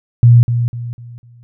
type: tone with echo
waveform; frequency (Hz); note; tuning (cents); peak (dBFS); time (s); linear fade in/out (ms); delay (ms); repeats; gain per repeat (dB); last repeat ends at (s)
sine; 119.3; A#2; +41; -3; 0.23-0.43; 0; 250; 4; -9; 1.43
effects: none